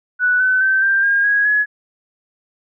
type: tone with pitch steps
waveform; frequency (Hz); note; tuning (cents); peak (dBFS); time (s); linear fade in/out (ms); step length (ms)
sine; 1481 / 1513.9 / 1547.5 / 1581.8 / 1616.9 / 1652.8 / 1689.5; F#6 / F#6 / G6 / G6 / G#6 / G#6 / G#6; +1 / +39 / -23 / +15 / -47 / -9 / +29; -12; 0.19-1.66; 50; 210
effects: none